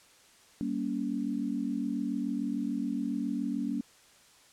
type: chord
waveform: sine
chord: G diminished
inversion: none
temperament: just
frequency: 196 / 235.2 / 282.2 Hz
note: G3 / Bb3 / Db4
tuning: 0 / +16 / +31 cents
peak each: -36 / -33 / -33 dBFS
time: 0.61-3.81 s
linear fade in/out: 0 ms
effects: white hiss -59 dBFS RMS until 4.52 s + low-pass 9000 Hz 12 dB/octave